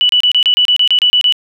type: tone bursts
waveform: sine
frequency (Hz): 2960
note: F#7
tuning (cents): 0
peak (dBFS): -7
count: 12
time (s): 0.01-1.324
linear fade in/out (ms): 0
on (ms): 82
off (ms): 30
effects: none